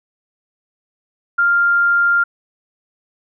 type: tone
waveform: sine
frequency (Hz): 1396.9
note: F6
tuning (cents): 0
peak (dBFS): -11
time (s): 1.38-2.24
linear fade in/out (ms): 10
effects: none